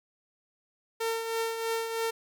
sawtooth tone with tremolo, 454 Hz, A#4, 46 cents flat, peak -23 dBFS, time 1-2.11 s, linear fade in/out 10 ms, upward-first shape triangle, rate 3.1 Hz, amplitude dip 55%, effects none

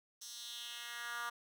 10% pulse tone with high-pass filter sweep, 237.3 Hz, A#3, 31 cents sharp, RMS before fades -45 dBFS, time 0.21-1.3 s, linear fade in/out 10 ms, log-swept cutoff 5500 to 1200 Hz, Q 2.4, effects none

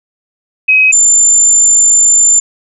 sine tone pair in turn, 2536 / 7173 Hz, D#7 / A8, +32 / +32 cents, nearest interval octave + tritone, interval 1800 cents, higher second, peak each -4 dBFS, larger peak neither, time 0.68-0.92 / 0.92-2.4 s, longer second, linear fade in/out 10 ms, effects none

